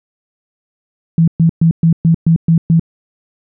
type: tone bursts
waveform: sine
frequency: 164.81 Hz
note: E3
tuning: in tune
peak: -6 dBFS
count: 8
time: 1.18-2.796 s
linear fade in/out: 2 ms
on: 97 ms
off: 120 ms
effects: none